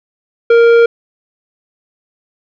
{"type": "tone with tanh clipping", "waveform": "sine", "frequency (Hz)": 466.2, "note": "A#4", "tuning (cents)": 0, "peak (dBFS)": -6, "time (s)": [0.5, 0.86], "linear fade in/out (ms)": 5, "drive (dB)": 11, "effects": []}